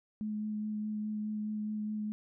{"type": "tone with vibrato", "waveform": "sine", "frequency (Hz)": 212.7, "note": "G#3", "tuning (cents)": 42, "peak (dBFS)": -33, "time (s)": [0.21, 2.12], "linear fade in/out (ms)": 0, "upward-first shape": "sine", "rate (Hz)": 4.8, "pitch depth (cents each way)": 11, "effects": []}